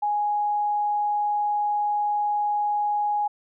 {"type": "tone", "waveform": "sine", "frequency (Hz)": 830.6, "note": "G#5", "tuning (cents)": 0, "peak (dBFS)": -21, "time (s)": [0.02, 3.28], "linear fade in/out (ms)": 10, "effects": []}